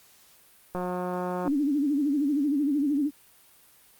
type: click train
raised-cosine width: 1 ms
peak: -18 dBFS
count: 132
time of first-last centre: 0.75-1.478 s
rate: 180 Hz
type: tone with vibrato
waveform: sine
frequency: 287 Hz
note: D4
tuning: 40 cents flat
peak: -22 dBFS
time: 1.44-3.11 s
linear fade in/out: 50 ms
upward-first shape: sine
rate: 13 Hz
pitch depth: 110 cents each way
effects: white hiss -57 dBFS RMS until 3.99 s + Opus 48 kbps